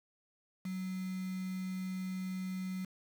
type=tone with quantisation; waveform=sine; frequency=186.4 Hz; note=F#3; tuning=13 cents sharp; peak=-36 dBFS; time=0.65-2.85 s; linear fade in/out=5 ms; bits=8; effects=none